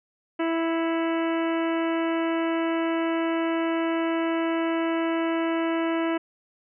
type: harmonic tone with a mistuned harmonic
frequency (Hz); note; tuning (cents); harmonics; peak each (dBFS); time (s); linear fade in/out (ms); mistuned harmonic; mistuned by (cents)
329.6; E4; 0; 1 / 2 / 3 / 4 / 5 / 6 / 7 / 8 / 9; -24 / -30 / -34 / -36 / -38 / -40 / -41 / -42 / -43; 0.39-6.18; 10; 7; -46
effects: none